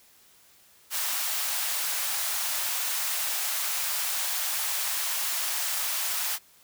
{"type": "high-pass noise", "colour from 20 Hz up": "white", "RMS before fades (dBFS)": -29, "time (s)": [0.9, 6.39], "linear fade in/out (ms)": 50, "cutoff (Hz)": 680, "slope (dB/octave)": 24, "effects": ["white hiss -58 dBFS RMS until 6.63 s"]}